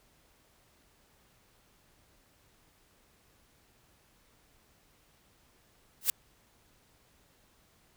blue noise with exponential growth, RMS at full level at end -21 dBFS, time 6.01-6.1 s, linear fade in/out 2 ms, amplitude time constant 19 ms, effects pink hiss -66 dBFS RMS until 7.96 s

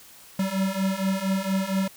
square beating tone pair, 189.7 / 194 Hz, F#3 / G3, +43 / -18 cents, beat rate 4.3 Hz, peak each -28 / -26 dBFS, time 0.39-1.88 s, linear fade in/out 5 ms, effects white hiss -49 dBFS RMS until 1.96 s

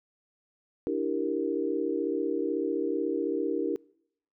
sine chord, E half-diminished seventh, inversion third, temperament equal, 293.7 / 329.6 / 392 / 466.2 Hz, D4 / E4 / G4 / Bb4, 0 / 0 / 0 / 0 cents, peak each -32 dBFS, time 0.87-3.76 s, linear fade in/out 0 ms, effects noise-tail reverb RT60 0.7 s tail -25 dB re dry

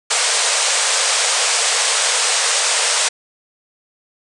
white band-pass noise, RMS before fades -17 dBFS, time 0.1-3.09 s, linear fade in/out 10 ms, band 440 to 9300 Hz, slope 96 dB/octave, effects none

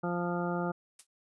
harmonic tone, 174.7 Hz, F3, 1 cent sharp, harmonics 1 / 2 / 3 / 4 / 5 / 7 / 8, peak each -33 / -36 / -38 / -39 / -40 / -41 / -42 dBFS, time 0.03-0.72 s, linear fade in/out 10 ms
blue noise with exponential decay, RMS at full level -41 dBFS, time 0.99-1.07 s, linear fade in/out 5 ms, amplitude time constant 17 ms
effects resampled to 24000 Hz

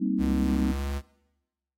sine chord, C minor seventh, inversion second, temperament equal, 196 / 233.1 / 261.6 / 311.1 Hz, G3 / Bb3 / C4 / Eb4, 0 / 0 / 0 / 0 cents, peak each -28 / -30 / -28 / -31 dBFS, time 0-0.73 s, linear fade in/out 20 ms
square tone with pitch glide, 68.5 to 69.98 Hz, C#2 to C#2, -20 to +17 cents, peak -29 dBFS, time 0.18-1.02 s, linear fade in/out 50 ms, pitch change +37 cents, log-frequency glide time 0.73-0.91 s
effects noise-tail reverb RT60 1.0 s tail -21 dB re dry + AAC 48 kbps

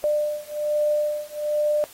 sine beating tone pair, 597 / 598.2 Hz, D5 / D5, +28 / +32 cents, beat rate 1.2 Hz, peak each -24 dBFS, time 0.04-1.84 s, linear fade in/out 0 ms, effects white hiss -47 dBFS RMS until 1.93 s + AAC 48 kbps

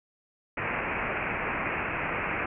white low-pass noise, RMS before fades -31 dBFS, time 0.57-2.46 s, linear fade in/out 5 ms, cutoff 2600 Hz, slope 96 dB/octave, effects none

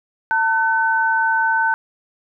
sine tone pair together, 897.5 / 1516 Hz, A5 / F#6, +34 / +42 cents, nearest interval major sixth, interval 908 cents, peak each -18 / -17 dBFS, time 0.31-1.74 s, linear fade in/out 0 ms, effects none

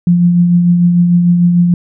sine tone with tremolo, 174.61 Hz, F3, in tune, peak -4 dBFS, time 0.07-1.74 s, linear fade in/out 2 ms, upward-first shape triangle, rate 6.7 Hz, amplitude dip 40%, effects none

